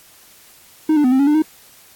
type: tone with pitch steps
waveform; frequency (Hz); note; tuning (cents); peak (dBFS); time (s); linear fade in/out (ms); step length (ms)
triangle; 311.8 / 295.6 / 252.3 / 262.9 / 280.5 / 297.9 / 312.1; D#4 / D4 / B3 / C4 / C#4 / D4 / D#4; +4 / +11 / +37 / +8 / +21 / +25 / +5; -9; 0.89-1.422; 5; 76
effects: white hiss -47 dBFS RMS until 1.95 s + AAC 64 kbps